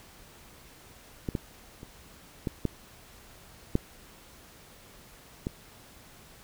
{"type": "clicks", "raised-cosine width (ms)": 3, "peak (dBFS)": [-17, -16, -30, -16, -13, -10, -17], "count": 7, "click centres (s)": [1.288, 1.352, 1.831, 2.472, 2.653, 3.754, 5.469], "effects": ["pink hiss -53 dBFS RMS until 6.43 s"]}